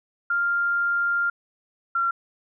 sine tone pair in turn, 1396.9 / 1371.3 Hz, F6 / F6, 0 / -32 cents, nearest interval unison, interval 32 cents, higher first, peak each -20 dBFS, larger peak neither, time 0.3-1.3 / 1.95-2.11 s, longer first, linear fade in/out 5 ms, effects none

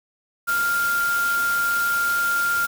sine tone in noise, 1396.9 Hz, F6, in tune, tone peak -19 dBFS, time 0.47-2.67 s, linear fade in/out 20 ms, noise white, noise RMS -31 dBFS, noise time 0.47-2.67 s, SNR +9 dB, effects none

